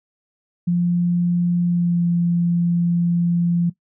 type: tone with pitch glide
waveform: sine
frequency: 174.61 to 172.31 Hz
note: F3 to F3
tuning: 0 to -23 cents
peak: -15 dBFS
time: 0.67-3.7 s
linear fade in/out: 10 ms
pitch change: -23 cents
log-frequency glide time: 1.64-2.05 s
effects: noise-tail reverb RT60 0.1 s tail -17 dB re dry